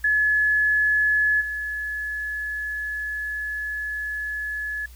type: tone with level steps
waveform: sine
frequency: 1707 Hz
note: G#6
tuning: 47 cents sharp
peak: -17 / -26 dBFS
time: 0.04-4.86 s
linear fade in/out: 5 ms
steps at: 1.4 s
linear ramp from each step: 20 ms
effects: added 60 Hz sine -42 dBFS peak until 4.95 s + white hiss -53 dBFS RMS until 4.95 s